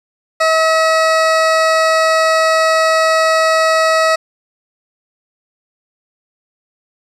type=tone; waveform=20% pulse; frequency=642 Hz; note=E5; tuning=46 cents flat; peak=-5 dBFS; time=0.4-4.16 s; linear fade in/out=10 ms; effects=low-pass 7000 Hz 12 dB/octave + 7-bit